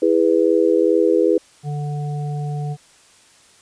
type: chord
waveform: sine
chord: E major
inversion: none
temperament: just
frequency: 329.6 / 412 / 494.4 Hz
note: E4 / G#4 / B4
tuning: 0 / -14 / +2 cents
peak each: -17 dBFS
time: 0.02-1.38 s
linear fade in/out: 5 ms
type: harmonic tone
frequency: 146.8 Hz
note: D3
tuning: in tune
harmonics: 1 / 3 / 5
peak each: -22 / -36 / -34 dBFS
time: 1.63-2.77 s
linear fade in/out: 50 ms
effects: white hiss -51 dBFS RMS until 3.61 s + resampled to 22050 Hz